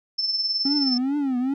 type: tone with tremolo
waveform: sine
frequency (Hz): 5300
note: E8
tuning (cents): +9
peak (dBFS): -19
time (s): 0.18-0.98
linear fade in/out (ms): 10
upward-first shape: triangle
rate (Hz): 19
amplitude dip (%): 60
type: tone with vibrato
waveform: triangle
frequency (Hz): 268.5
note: C4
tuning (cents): +45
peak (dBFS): -19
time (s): 0.65-1.54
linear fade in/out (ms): 5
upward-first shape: triangle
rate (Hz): 2.4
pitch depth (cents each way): 180
effects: none